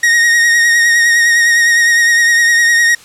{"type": "tone with vibrato", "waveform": "45% pulse", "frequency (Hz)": 1871, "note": "A#6", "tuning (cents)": 6, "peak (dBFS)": -7, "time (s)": [0.03, 2.95], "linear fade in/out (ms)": 5, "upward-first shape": "triangle", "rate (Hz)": 9.8, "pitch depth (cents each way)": 34, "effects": ["white hiss -39 dBFS RMS until 3.04 s", "low-pass 9000 Hz 12 dB/octave"]}